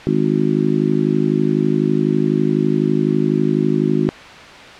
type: harmonic tone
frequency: 52 Hz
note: G#1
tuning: 3 cents sharp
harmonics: 3 / 4 / 5 / 6 / 7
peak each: -20 / -20 / -20 / -20 / -20 dBFS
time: 0.07-4.09 s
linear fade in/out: 0 ms
effects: white hiss -36 dBFS RMS until 4.79 s + low-pass 3000 Hz 12 dB/octave